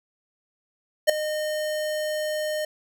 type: tone with ADSR envelope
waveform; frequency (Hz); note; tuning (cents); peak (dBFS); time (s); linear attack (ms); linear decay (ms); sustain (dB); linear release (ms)
square; 612; D#5; -29; -11; 1.07-2.65; 25; 4; -15; 4
effects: none